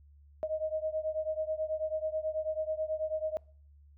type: beating tone pair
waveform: sine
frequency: 622.3 / 631.5 Hz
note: D#5 / D#5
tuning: 0 / +26 cents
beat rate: 9.2 Hz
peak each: -33 / -35 dBFS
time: 0.43-3.37 s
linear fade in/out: 0 ms
effects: noise-tail reverb RT60 0.5 s tail -25 dB re dry + added 72 Hz sine -55 dBFS peak until 3.97 s